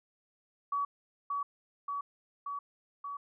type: tone with echo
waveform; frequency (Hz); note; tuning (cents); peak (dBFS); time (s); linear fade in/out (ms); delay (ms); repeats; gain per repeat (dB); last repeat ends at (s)
sine; 1135; C#6; +41; -29; 0.72-0.85; 5; 580; 4; -2; 3.17
effects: none